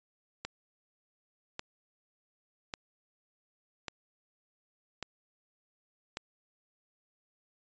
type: click train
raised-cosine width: 0.2 ms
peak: -19 dBFS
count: 6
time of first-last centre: 0.45-6.171 s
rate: 0.874 Hz
effects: resampled to 16000 Hz